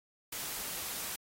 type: noise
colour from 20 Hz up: white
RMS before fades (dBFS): -39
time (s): 0.32-1.16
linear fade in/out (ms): 5
effects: AAC 48 kbps